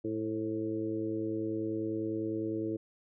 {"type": "harmonic tone with a mistuned harmonic", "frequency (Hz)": 110, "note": "A2", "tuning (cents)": 0, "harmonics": [1, 2, 3, 4, 5], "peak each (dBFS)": [-42, -43, -33, -38, -44], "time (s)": [0.04, 2.77], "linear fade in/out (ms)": 10, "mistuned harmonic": 5, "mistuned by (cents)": -33, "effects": []}